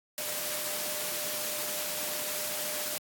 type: tone in noise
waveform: sine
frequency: 600 Hz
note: D5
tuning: 37 cents sharp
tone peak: -43 dBFS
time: 0.18-2.98 s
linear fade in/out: 0 ms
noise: white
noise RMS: -34 dBFS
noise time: 0.18-2.98 s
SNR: -12 dB
effects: high-pass 150 Hz 12 dB/octave + AAC 64 kbps